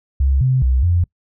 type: tone with pitch steps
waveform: sine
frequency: 67.6 / 129.7 / 63.9 / 87.3 Hz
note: C#2 / C3 / C2 / F2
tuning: -43 / -15 / -40 / 0 cents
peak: -12 dBFS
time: 0.2-1.04 s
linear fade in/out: 5 ms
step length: 210 ms
effects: noise-tail reverb RT60 0.1 s tail -24 dB re dry